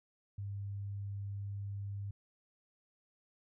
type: tone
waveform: sine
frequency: 100.1 Hz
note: G2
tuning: 37 cents sharp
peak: -38 dBFS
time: 0.38-2.11 s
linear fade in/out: 5 ms
effects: none